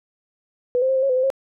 sine tone with pitch steps, 493.7 / 522 / 530 / 524 / 547 / 507 / 515 / 538 Hz, B4 / C5 / C5 / C5 / C#5 / B4 / C5 / C5, -1 / -4 / +22 / +2 / -23 / +45 / -28 / +48 cents, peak -16 dBFS, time 0.75-1.302 s, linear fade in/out 0 ms, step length 69 ms, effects none

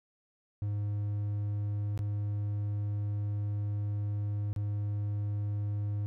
triangle tone with dropouts, 103.1 Hz, G#2, 12 cents flat, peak -28 dBFS, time 0.62-6.06 s, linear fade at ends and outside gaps 0 ms, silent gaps 1.976-1.991 / 4.53-4.562 s, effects none

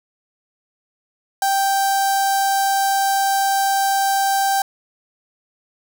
sawtooth tone with notch filter, 784 Hz, G5, in tune, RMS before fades -18 dBFS, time 1.42-4.62 s, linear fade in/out 2 ms, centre 2500 Hz, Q 0.72, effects none

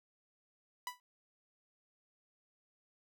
sawtooth tone with exponential decay, 988 Hz, B5, in tune, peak -31 dBFS, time 0.87-1 s, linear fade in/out 1 ms, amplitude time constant 27 ms, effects none

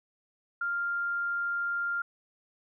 sine tone, 1396.9 Hz, F6, in tune, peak -28 dBFS, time 0.61-2.02 s, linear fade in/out 5 ms, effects none

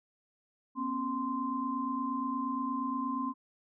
sine tone cluster, 242.5 / 271 / 1041 Hz, B3 / C#4 / C6, -31 / -39 / -9 cents, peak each -37 / -35 / -34 dBFS, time 0.75-3.34 s, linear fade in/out 50 ms, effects none

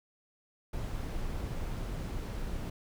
brown noise, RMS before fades -36 dBFS, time 0.73-2.7 s, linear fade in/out 5 ms, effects none

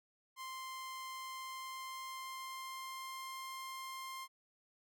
sawtooth tone with pitch glide, 1046.5 to 1055.6 Hz, C6 to C6, 0 to +15 cents, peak -40 dBFS, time 0.36-4.28 s, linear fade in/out 50 ms, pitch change +15 cents, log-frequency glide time 1.18-3.39 s, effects none

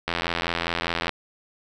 click train, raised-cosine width 0.3 ms, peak -8 dBFS, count 87, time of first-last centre 0.08-1.093 s, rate 84.9 Hz, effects none

